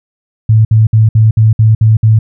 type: tone bursts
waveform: sine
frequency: 110 Hz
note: A2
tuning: in tune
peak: -3 dBFS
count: 8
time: 0.49-2.19 s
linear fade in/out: 5 ms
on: 160 ms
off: 60 ms
effects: none